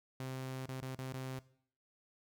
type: tone with dropouts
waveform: sawtooth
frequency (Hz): 130.81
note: C3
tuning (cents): 0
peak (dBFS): -36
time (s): 0.2-1.39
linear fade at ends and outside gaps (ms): 2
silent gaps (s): 0.657-0.686 / 0.806-0.823 / 0.952-0.987 / 1.124-1.137
effects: noise-tail reverb RT60 0.6 s tail -19 dB re dry